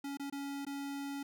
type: tone with dropouts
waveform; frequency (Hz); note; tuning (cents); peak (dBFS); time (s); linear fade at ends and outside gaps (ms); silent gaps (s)
square; 280; C#4; +18; -39; 0.04-1.23; 5; 0.172-0.196 / 0.3-0.324 / 0.651-0.666
effects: none